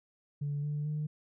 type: tone with pitch steps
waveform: sine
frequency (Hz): 144.5 / 147.79 / 151.16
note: D3 / D3 / D#3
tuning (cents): -28 / +11 / -50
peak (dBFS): -30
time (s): 0.41-1.07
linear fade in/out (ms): 10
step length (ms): 220
effects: tanh soft clip ceiling -28 dBFS